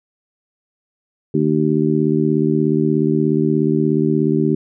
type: harmonic tone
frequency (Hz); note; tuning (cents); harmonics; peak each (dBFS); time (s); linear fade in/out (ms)
76.8; D#2; -22; 2 / 3 / 4 / 5; -19 / -19 / -19 / -19; 1.34-4.55; 5
effects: none